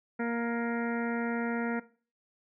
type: harmonic tone with a mistuned harmonic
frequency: 234.1 Hz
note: A#3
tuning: 8 cents sharp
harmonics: 1 / 2 / 3 / 4 / 6 / 7 / 8 / 9 / 10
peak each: -31 / -35 / -41 / -42 / -39 / -46 / -43 / -48 / -52 dBFS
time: 0.19-1.8 s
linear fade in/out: 10 ms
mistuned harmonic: 7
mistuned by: +25 cents
effects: noise-tail reverb RT60 0.4 s tail -18 dB re dry